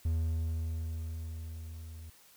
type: tone with level ramp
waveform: triangle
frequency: 81 Hz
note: E2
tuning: 30 cents flat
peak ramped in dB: -25 to -42 dBFS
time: 0.05-2.1 s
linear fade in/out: 5 ms
effects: white hiss -60 dBFS RMS until 2.36 s